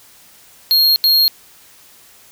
square tone bursts at uneven times, 4252 Hz, C8, 27 cents sharp, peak -10 dBFS, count 2, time 0.71-0.96 / 1.04-1.28 s, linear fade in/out 0 ms, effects white hiss -46 dBFS RMS until 2.31 s

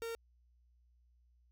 45% pulse tone, 459.5 Hz, A#4, 25 cents flat, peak -39 dBFS, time 0.02-0.15 s, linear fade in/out 0 ms, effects added 60 Hz sine -66 dBFS peak until 1.51 s

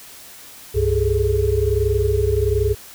sine tone cluster, 66.1 / 98 / 408.1 / 429.4 Hz, C2 / G2 / G#4 / A4, +18 / 0 / -30 / -42 cents, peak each -21 dBFS, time 0.74-2.75 s, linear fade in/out 20 ms, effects white hiss -41 dBFS RMS until 2.94 s

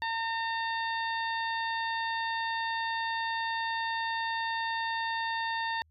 harmonic tone, 910 Hz, A#5, 42 cents flat, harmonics 1 / 2 / 3 / 4 / 5, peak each -32 / -34 / -44 / -41 / -45 dBFS, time 0.02-5.82 s, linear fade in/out 0 ms, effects added 79 Hz sine -62 dBFS peak until 5.9 s

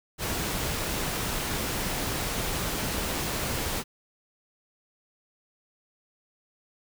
pink noise, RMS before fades -30 dBFS, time 0.18-3.84 s, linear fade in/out 50 ms, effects none

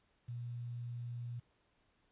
sine tone with quantisation, 120 Hz, B2, 49 cents flat, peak -40 dBFS, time 0.28-1.4 s, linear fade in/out 10 ms, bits 11, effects pink hiss -75 dBFS RMS until 2.11 s + resampled to 8000 Hz

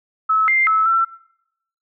sine tone with pitch steps, 1297 / 2097 / 1303 / 1344 Hz, E6 / C7 / E6 / E6, -28 / +3 / -20 / +33 cents, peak -13 dBFS, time 0.29-1.05 s, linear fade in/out 10 ms, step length 190 ms, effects noise-tail reverb RT60 0.8 s tail -23 dB re dry

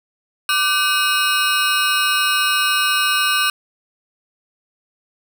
20% pulse ring-modulated tone, 1350 Hz, E6, 41 cents sharp, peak -7 dBFS, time 0.49-3.5 s, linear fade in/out 2 ms, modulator 167 Hz, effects none

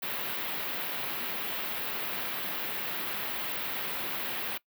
white band-stop noise, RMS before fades -34 dBFS, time 0.02-4.58 s, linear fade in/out 10 ms, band 3600 to 15000 Hz, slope 24 dB/octave, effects noise-tail reverb RT60 0.1 s tail -21 dB re dry + high-pass 150 Hz 12 dB/octave

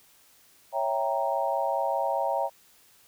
sine chord, C# diminished seventh, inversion none, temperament equal, 554.4 / 659.3 / 784 / 932.3 Hz, C#5 / E5 / G5 / Bb5, 0 / 0 / 0 / 0 cents, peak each -30 dBFS, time 0.72-2.5 s, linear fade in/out 50 ms, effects white hiss -59 dBFS RMS until 3.07 s

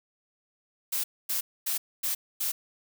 blue noise bursts, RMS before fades -29 dBFS, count 5, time 0.92-2.52 s, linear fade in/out 10 ms, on 120 ms, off 250 ms, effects none

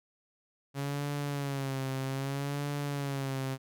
sawtooth tone with vibrato, 138.59 Hz, C#3, in tune, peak -28 dBFS, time 0.74-3.58 s, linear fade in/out 50 ms, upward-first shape sine, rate 0.63 Hz, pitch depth 69 cents each way, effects none

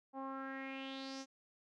sawtooth tone with low-pass filter sweep, 268.3 Hz, C4, 44 cents sharp, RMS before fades -45 dBFS, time 0.13-1.26 s, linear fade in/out 50 ms, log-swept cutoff 860 to 6300 Hz, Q 4.6, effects none

